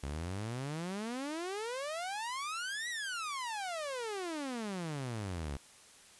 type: exponential two-way sweep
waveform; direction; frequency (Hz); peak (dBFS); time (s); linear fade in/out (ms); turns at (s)
sawtooth; up then down; 66.6 to 1975.5 to 66.6; -33; 0.03-5.57; 5; 2.89
effects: white hiss -58 dBFS RMS until 6.19 s + resampled to 24000 Hz